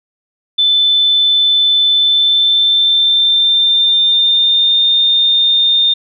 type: tone with pitch glide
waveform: sine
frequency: 3520 to 3632 Hz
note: A7 to A#7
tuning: 0 to -46 cents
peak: -8 dBFS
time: 0.58-5.94 s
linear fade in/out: 10 ms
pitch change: +54 cents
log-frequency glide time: 1.92-4.85 s
effects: none